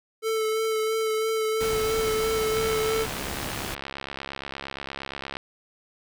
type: tone with vibrato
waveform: square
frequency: 440 Hz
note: A4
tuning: in tune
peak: -24 dBFS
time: 0.22-3.07 s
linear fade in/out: 50 ms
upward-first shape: sine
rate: 3 Hz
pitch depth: 18 cents each way
type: noise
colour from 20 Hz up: pink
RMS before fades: -33 dBFS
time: 1.6-3.75 s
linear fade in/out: 10 ms
type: click train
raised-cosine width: 0.3 ms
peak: -17 dBFS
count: 193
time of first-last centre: 2.57-5.369 s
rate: 68.6 Hz
effects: none